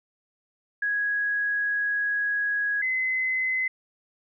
sine tone pair in turn, 1661.2 / 2041 Hz, G#6 / C7, 0 / -44 cents, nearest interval major third, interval 356 cents, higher second, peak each -23 dBFS, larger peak neither, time 0.82-2.82 / 2.82-3.68 s, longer first, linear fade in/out 5 ms, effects none

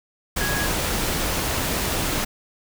sine tone in noise, 1661.2 Hz, G#6, in tune, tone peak -26 dBFS, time 0.4-0.67 s, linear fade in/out 10 ms, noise pink, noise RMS -24 dBFS, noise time 0.36-2.25 s, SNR -5 dB, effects none

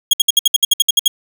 sawtooth tone bursts, 3288 Hz, G#7, 18 cents flat, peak -4 dBFS, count 12, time 0.11-1.08 s, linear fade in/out 5 ms, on 24 ms, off 62 ms, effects none

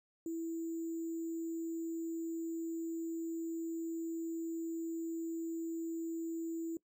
sine tone with sample-and-hold, 329.6 Hz, E4, in tune, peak -36 dBFS, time 0.26-6.77 s, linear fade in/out 2 ms, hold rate 7350 Hz, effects noise-tail reverb RT60 0.1 s tail -21 dB re dry

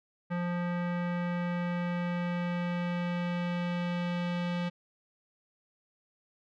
square tone with low-pass filter sweep, 175.3 Hz, F3, 7 cents sharp, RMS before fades -32 dBFS, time 0.3-4.7 s, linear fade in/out 20 ms, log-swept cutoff 1800 to 3200 Hz, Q 1.5, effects none

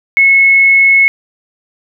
sine tone, 2188 Hz, C#7, 23 cents flat, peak -4 dBFS, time 0.17-1.08 s, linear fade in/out 0 ms, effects none

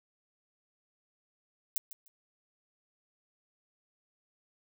violet noise with echo, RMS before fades -31 dBFS, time 1.76-1.78 s, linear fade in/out 0 ms, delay 150 ms, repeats 2, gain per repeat -14 dB, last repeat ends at 2.08 s, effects none

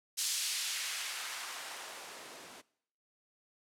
blue noise with band-pass filter sweep, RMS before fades -39 dBFS, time 0.17-2.62 s, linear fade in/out 20 ms, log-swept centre 5000 to 280 Hz, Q 0.81, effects noise-tail reverb RT60 0.7 s tail -22 dB re dry + low-pass 12000 Hz 12 dB/octave

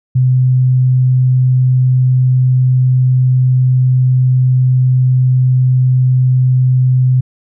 sine tone, 128 Hz, C3, 38 cents flat, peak -7 dBFS, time 0.15-7.21 s, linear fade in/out 10 ms, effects none

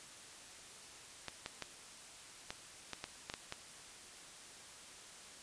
clicks, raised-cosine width 0.2 ms, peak -23 dBFS, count 9, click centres 1.283 / 1.461 / 1.623 / 2.505 / 2.933 / 3.041 / 3.299 / 3.339 / 3.524 s, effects white hiss -54 dBFS RMS until 5.42 s + resampled to 22050 Hz

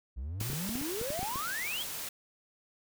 triangle exponential sweep, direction up, 57.6 to 3461 Hz, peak -33 dBFS, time 0.16-1.84 s, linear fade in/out 20 ms
white noise, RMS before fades -39 dBFS, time 0.4-2.09 s, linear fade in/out 5 ms
clicks, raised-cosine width 3 ms, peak -27 dBFS, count 11, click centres 0.413 / 0.501 / 0.532 / 0.692 / 0.755 / 0.814 / 1.014 / 1.104 / 1.192 / 1.23 / 1.358 s
effects none

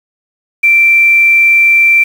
sine tone with quantisation, 2349 Hz, D7, in tune, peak -4 dBFS, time 0.63-2.04 s, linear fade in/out 10 ms, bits 5, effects none

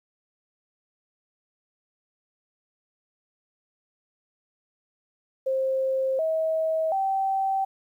sine tone with pitch steps, 529 / 640.1 / 774.5 Hz, C5 / D#5 / G5, +19 / +49 / -21 cents, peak -22 dBFS, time 5.46-7.65 s, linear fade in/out 10 ms, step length 730 ms, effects 10-bit

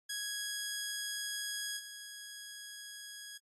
10% pulse tone with level steps, 1661.2 Hz, G#6, in tune, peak -28 / -37 dBFS, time 0.09-3.38 s, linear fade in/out 10 ms, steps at 1.77 s, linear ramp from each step 20 ms, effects AAC 32 kbps

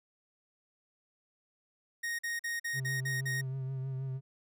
45% pulse tone bursts, 1864.7 Hz, A#6, in tune, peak -33 dBFS, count 7, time 2.03-3.414 s, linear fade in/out 10 ms, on 160 ms, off 44 ms
triangle tone with vibrato, 132.6 Hz, C3, 23 cents sharp, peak -32 dBFS, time 2.73-4.21 s, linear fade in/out 50 ms, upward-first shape triangle, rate 6.3 Hz, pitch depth 38 cents each way
effects none

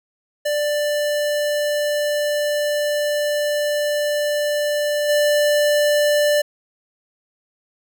square tone with level steps, 590 Hz, D5, 8 cents sharp, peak -19 / -15 dBFS, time 0.45-6.42 s, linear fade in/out 10 ms, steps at 5.08 s, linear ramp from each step 20 ms, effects none

